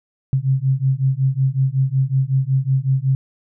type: beating tone pair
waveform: sine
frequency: 130.81 / 136.21 Hz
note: C3 / C#3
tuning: 0 / -30 cents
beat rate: 5.4 Hz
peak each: -18 dBFS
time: 0.33-3.15 s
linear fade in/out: 0 ms
effects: none

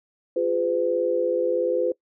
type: tone cluster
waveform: sine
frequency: 349.1 / 410.1 / 507 Hz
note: F4 / G#4 / B4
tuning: -1 / -22 / +45 cents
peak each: -26 / -28 / -22 dBFS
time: 0.36-1.92 s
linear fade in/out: 5 ms
effects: noise-tail reverb RT60 0.1 s tail -22 dB re dry

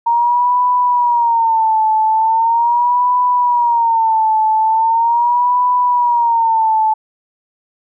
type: tone with vibrato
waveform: sine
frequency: 929 Hz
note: A#5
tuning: 6 cents flat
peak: -10 dBFS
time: 0.06-6.94 s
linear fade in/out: 10 ms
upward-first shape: sine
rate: 0.4 Hz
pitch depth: 110 cents each way
effects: none

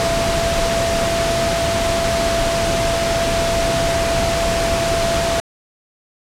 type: tone in noise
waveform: sine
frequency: 672 Hz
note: E5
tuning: 33 cents sharp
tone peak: -18 dBFS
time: 0-5.4 s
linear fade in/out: 0 ms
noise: pink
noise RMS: -20 dBFS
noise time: 0-5.4 s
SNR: -1 dB
effects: low-pass 8000 Hz 12 dB/octave

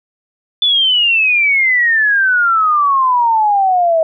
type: exponential sweep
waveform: sine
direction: down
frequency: 3500 to 635 Hz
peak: -9 dBFS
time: 0.62-4.03 s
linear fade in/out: 2 ms
effects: none

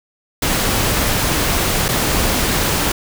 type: noise with dropouts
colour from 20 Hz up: pink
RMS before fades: -17 dBFS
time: 0.42-2.92 s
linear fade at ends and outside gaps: 5 ms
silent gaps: 1.883-1.887 s
effects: none

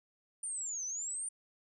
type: linear two-way sweep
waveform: sine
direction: down then up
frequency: 9170 to 5920 to 9170 Hz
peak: -36 dBFS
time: 0.43-1.29 s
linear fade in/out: 5 ms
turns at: 0.85 s
effects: none

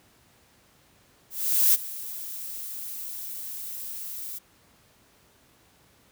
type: noise with ADSR envelope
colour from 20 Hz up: violet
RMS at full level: -18 dBFS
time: 1.3-4.39 s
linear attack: 440 ms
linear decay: 24 ms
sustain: -18 dB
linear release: 16 ms
effects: pink hiss -60 dBFS RMS until 6.11 s + high-pass 60 Hz 12 dB/octave

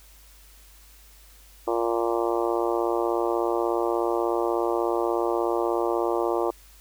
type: harmonic tone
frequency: 116.54 Hz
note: A#2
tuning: in tune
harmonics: 3 / 4 / 5 / 6 / 7 / 8 / 9 / 10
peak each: -26 / -28 / -30 / -32 / -33 / -34 / -35 / -36 dBFS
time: 1.67-6.51 s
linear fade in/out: 10 ms
effects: added 50 Hz sine -51 dBFS peak until 6.8 s + white hiss -54 dBFS RMS until 6.8 s

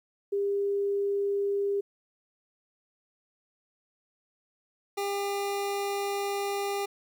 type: tone pair in turn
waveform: sine / 25% pulse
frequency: 401 / 401 Hz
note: G4 / G4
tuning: +39 / +39 cents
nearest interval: unison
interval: 0 cents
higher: neither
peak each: -25 dBFS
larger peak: neither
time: 0.32-1.81 / 4.97-6.86 s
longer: second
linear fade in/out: 10 ms
effects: 11-bit

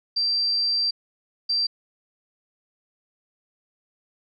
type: tone bursts at uneven times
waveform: sine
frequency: 4702 Hz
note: D8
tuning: 1 cent sharp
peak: -20 dBFS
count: 2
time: 0.16-0.91 / 1.49-1.67 s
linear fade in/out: 10 ms
effects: none

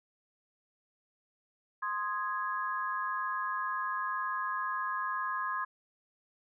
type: chord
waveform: sine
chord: Ab major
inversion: first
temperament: equal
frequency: 1046.5 / 1244.5 / 1661.2 Hz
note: C6 / Eb6 / Ab6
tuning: 0 / 0 / 0 cents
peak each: -34 / -37 / -37 dBFS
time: 1.82-5.65 s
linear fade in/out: 10 ms
effects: none

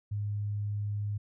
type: tone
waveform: sine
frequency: 103.3 Hz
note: G#2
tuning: 9 cents flat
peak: -30 dBFS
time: 0.11-1.18 s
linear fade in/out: 10 ms
effects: none

